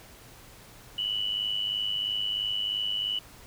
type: tone with amplitude modulation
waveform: sine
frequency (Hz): 2960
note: F#7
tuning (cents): 0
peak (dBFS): -24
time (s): 0.98-3.19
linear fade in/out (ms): 5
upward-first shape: sine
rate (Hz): 103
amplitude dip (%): 65
effects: added 115 Hz sine -59 dBFS peak until 3.46 s + pink hiss -51 dBFS RMS until 3.46 s